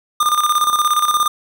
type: tone with tremolo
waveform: square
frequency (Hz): 1208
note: D6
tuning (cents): +48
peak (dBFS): -12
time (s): 0.2-1.28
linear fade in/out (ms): 5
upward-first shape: square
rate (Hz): 17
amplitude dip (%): 60
effects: none